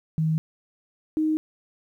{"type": "tone pair in turn", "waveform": "sine", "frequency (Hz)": [158.5, 311.6], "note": ["D#3", "D#4"], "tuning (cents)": [32, 3], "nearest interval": "octave", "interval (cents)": 1171, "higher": "second", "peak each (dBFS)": -20, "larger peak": "neither", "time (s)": [[0.18, 0.38], [1.17, 1.37]], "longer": "neither", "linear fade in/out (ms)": 0, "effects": ["10-bit"]}